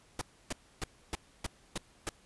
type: noise bursts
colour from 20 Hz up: pink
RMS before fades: -35 dBFS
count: 7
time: 0.19-2.091 s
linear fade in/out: 2 ms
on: 23 ms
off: 290 ms
effects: pink hiss -63 dBFS RMS until 2.25 s + resampled to 24000 Hz